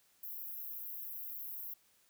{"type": "high-pass noise", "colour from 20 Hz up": "pink", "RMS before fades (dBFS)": -44, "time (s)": [0.23, 1.74], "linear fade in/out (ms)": 5, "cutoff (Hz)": 12000, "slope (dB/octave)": 96, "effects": ["white hiss -70 dBFS RMS until 2.09 s"]}